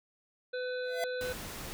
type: harmonic tone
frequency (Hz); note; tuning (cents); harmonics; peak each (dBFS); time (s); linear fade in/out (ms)
502; B4; +28; 1 / 3 / 5 / 7 / 8; -34 / -40 / -53 / -54 / -47; 0.53-1.33; 10
type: tone with exponential growth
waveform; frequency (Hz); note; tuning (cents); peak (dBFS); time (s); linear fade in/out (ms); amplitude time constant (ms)
square; 675; E5; +41; -29; 0.83-1.04; 1; 45
type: noise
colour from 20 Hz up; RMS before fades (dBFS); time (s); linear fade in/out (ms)
pink; -42; 1.21-1.73; 0
effects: none